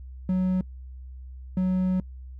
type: tone bursts at uneven times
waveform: triangle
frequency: 185.1 Hz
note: F#3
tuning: 1 cent sharp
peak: -19 dBFS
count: 2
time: 0.29-0.61 / 1.57-2 s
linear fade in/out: 2 ms
effects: noise-tail reverb RT60 0.1 s tail -24 dB re dry + added 64 Hz sine -38 dBFS peak until 2.39 s